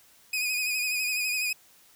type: tone with vibrato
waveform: sawtooth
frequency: 2489 Hz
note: D#7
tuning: in tune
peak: -23 dBFS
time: 0.33-1.53 s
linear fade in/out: 5 ms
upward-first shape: sine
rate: 12 Hz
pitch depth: 44 cents each way
effects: white hiss -58 dBFS RMS until 1.95 s

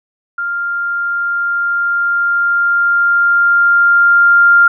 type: tone with level ramp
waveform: sine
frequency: 1396.9 Hz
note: F6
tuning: in tune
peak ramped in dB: -16 to -4 dBFS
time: 0.38-4.68 s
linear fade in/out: 5 ms
effects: none

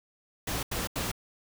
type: noise bursts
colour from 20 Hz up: pink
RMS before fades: -32 dBFS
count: 3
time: 0.47-1.116 s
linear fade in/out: 5 ms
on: 160 ms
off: 83 ms
effects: none

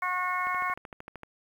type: harmonic tone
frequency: 363.7 Hz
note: F#4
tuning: 30 cents flat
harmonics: 2 / 3 / 4 / 5 / 6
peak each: -37 / -29 / -36 / -37 / -34 dBFS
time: 0.02-0.74 s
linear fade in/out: 5 ms
type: click train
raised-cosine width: 0.5 ms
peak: -26 dBFS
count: 11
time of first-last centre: 0.47-1.233 s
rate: 13.1 Hz
effects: 9-bit

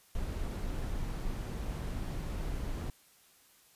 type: noise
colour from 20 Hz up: brown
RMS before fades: -36 dBFS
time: 0.15-2.9 s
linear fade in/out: 2 ms
effects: white hiss -63 dBFS RMS until 3.75 s + resampled to 32000 Hz

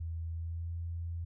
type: tone with pitch glide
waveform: sine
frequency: 82.41 to 84.43 Hz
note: E2 to E2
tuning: 0 to +42 cents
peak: -35 dBFS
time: 0-1.25 s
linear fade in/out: 10 ms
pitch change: +42 cents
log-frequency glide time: 0.32-0.72 s
effects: none

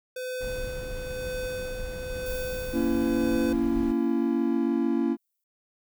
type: tone with tremolo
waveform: square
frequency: 507 Hz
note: B4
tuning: 45 cents sharp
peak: -31 dBFS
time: 0.16-3.53 s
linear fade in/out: 5 ms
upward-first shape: sine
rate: 1 Hz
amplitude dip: 45%
type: noise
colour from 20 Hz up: brown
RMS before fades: -37 dBFS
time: 0.4-3.93 s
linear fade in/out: 20 ms
type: noise with exponential decay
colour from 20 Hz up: violet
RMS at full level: -41 dBFS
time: 2.26-5.44 s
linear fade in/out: 2 ms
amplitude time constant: 690 ms
type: chord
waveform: triangle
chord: A# diminished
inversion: none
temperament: just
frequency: 233.1 / 279.7 / 335.6 Hz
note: A#3 / C#4 / E4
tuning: 0 / +16 / +31 cents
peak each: -25 dBFS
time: 2.72-5.17 s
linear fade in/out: 50 ms
effects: none

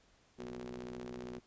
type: ring-modulated tone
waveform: sawtooth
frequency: 62.3 Hz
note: B1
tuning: 16 cents sharp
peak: -36 dBFS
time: 0.38-1.4 s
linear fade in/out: 20 ms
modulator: 304 Hz
effects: pink hiss -68 dBFS RMS until 1.46 s + resampled to 16000 Hz

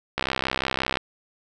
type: click train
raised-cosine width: 0.3 ms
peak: -7 dBFS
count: 53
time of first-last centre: 0.18-0.971 s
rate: 65.7 Hz
effects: none

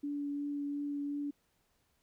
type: tone with vibrato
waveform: sine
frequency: 287.3 Hz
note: D4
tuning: 38 cents flat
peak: -34 dBFS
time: 0.03-1.31 s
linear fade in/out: 10 ms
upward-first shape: triangle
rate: 2.8 Hz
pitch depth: 11 cents each way
effects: pink hiss -75 dBFS RMS until 2.02 s

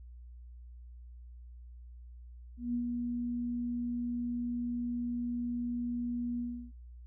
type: tone with ADSR envelope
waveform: sine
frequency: 240.8 Hz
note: B3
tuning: 44 cents flat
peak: -29 dBFS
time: 2.57-6.72 s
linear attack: 170 ms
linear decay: 92 ms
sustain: -3 dB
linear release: 330 ms
effects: added 60 Hz sine -47 dBFS peak until 7.06 s

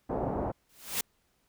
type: low-pass noise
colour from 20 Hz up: white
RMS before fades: -32 dBFS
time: 0.09-0.52 s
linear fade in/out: 10 ms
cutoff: 770 Hz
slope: 24 dB/octave
type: noise with exponential growth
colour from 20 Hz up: white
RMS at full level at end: -27 dBFS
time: 0.69-1.01 s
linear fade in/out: 5 ms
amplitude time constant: 68 ms
effects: pink hiss -72 dBFS RMS until 1.48 s

